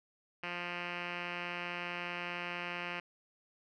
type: tone with low-pass filter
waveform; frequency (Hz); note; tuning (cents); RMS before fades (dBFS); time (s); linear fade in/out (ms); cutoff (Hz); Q
5% pulse; 175.3; F3; +7; -40; 0.43-3; 5; 2800; 4.4
effects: none